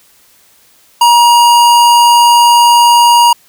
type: tone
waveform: square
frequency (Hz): 950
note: A#5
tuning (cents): +33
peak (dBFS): -4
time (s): 1.01-3.33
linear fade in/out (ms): 5
effects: white hiss -47 dBFS RMS until 3.48 s